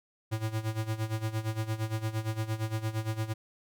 square tone with tremolo, 110 Hz, A2, in tune, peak -28 dBFS, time 0.31-3.34 s, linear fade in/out 20 ms, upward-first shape sine, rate 8.7 Hz, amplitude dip 80%, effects none

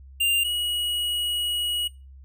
square tone pair in turn, 2794 / 2907 Hz, F7 / F#7, 0 / -31 cents, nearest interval minor second, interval 69 cents, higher second, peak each -20 / -25 dBFS, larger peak first, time 0.2-0.44 / 0.44-1.88 s, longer second, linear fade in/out 10 ms, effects noise-tail reverb RT60 0.3 s tail -23 dB re dry + added 67 Hz sine -43 dBFS peak until 2.24 s

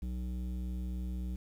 square tone with low-pass filter, 61.74 Hz, B1, in tune, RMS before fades -37 dBFS, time 0.02-1.36 s, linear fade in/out 5 ms, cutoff 230 Hz, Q 1.4, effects 10-bit

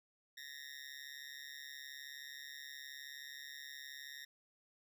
20% pulse tone with amplitude modulation, 1853 Hz, A#6, 11 cents flat, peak -39 dBFS, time 0.37-4.25 s, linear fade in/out 5 ms, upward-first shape sine, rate 139 Hz, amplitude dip 95%, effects none

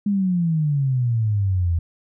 sine exponential sweep, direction down, 207.7 to 81.8 Hz, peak -17 dBFS, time 0.06-1.79 s, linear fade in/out 5 ms, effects none

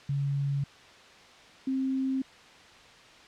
sine tone pair in turn, 140.3 / 264.9 Hz, C#3 / C4, +21 / +22 cents, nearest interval major seventh, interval 1101 cents, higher second, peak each -26 dBFS, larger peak neither, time 0.09-0.64 / 1.67-2.22 s, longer neither, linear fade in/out 5 ms, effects white hiss -52 dBFS RMS until 3.27 s + low-pass 4000 Hz 12 dB/octave

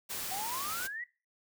white noise, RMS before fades -38 dBFS, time 0.09-0.88 s, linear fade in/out 20 ms
sine exponential sweep, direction up, 740 to 1987 Hz, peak -37 dBFS, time 0.31-1.04 s, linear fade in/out 5 ms
effects noise-tail reverb RT60 0.3 s tail -19 dB re dry

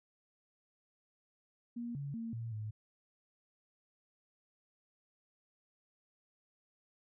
sine tone with pitch steps, 237.1 / 141.1 / 228.4 / 115 / 107.5 Hz, A#3 / C#3 / A#3 / A#2 / A2, +30 / +31 / -35 / -23 / -40 cents, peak -38 dBFS, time 1.76-2.71 s, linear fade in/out 10 ms, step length 190 ms, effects none

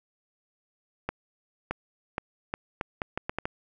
accelerating click train, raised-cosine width 0.5 ms, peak -14 dBFS, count 10, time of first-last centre 1.09-3.455 s, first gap 620 ms, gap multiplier 0.76, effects none

